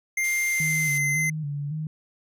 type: tone with pitch glide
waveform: square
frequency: 2100 to 2066 Hz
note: C7 to C7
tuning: +6 to -22 cents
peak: -23 dBFS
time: 0.17-1.3 s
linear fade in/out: 5 ms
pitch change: -28 cents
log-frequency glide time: 0.49-0.99 s
type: noise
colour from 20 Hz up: blue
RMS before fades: -35 dBFS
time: 0.24-0.98 s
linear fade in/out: 0 ms
type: tone with vibrato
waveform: sine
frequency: 149.6 Hz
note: D3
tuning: 32 cents sharp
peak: -27 dBFS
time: 0.6-1.87 s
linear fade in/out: 2 ms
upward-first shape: square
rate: 1.8 Hz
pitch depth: 66 cents each way
effects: resampled to 32000 Hz